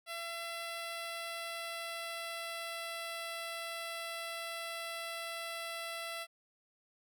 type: tone with pitch glide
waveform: 10% pulse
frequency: 674 to 669.7 Hz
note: E5 to E5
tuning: +38 to +27 cents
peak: -31 dBFS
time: 0.06-6.27 s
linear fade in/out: 50 ms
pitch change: -11 cents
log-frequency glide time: 0.3-3.3 s
effects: none